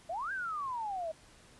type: exponential two-way sweep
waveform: sine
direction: up then down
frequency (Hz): 622.3 to 1627 to 622.3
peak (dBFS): -34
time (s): 0.09-1.12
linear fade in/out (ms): 10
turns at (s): 0.32
effects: pink hiss -59 dBFS RMS until 1.59 s + resampled to 24000 Hz